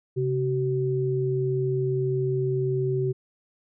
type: tone pair together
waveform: sine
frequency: 133.46 / 378.8 Hz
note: C3 / F#4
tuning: +35 / +41 cents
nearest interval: octave + tritone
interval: 1806 cents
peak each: -25 / -25 dBFS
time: 0.16-3.13 s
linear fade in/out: 20 ms
effects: none